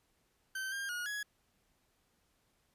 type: tone with pitch steps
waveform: 40% pulse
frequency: 1546 / 1603 / 1443 / 1675 Hz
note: G6 / G6 / F#6 / G#6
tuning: -24 / +38 / -44 / +14 cents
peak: -36 dBFS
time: 0.55-1.23 s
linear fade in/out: 5 ms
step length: 170 ms
effects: pink hiss -75 dBFS RMS until 2.74 s + resampled to 32000 Hz